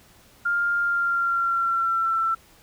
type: tone with pitch glide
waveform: sine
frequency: 1402 to 1338.7 Hz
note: F6 to E6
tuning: +6 to +26 cents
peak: -20 dBFS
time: 0.45-2.35 s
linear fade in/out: 10 ms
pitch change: -80 cents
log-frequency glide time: 0.81-2.19 s
effects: pink hiss -54 dBFS RMS until 2.62 s